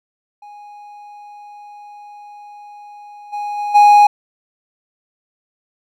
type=tone with level steps; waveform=triangle; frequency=827 Hz; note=G#5; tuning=8 cents flat; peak=-33 / -19 / -17 / -3 dBFS; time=0.42-4.07 s; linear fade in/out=5 ms; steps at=3.32 / 3.57 / 3.74 s; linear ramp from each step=20 ms; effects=none